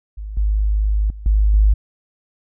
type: tone with level steps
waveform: sine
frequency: 51.91 Hz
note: G#1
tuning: in tune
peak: -26 / -14 / -30 / -11 / -9 dBFS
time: 0.17-1.74 s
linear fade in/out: 10 ms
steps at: 0.37 / 1.1 / 1.26 / 1.54 s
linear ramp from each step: 2 ms
effects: none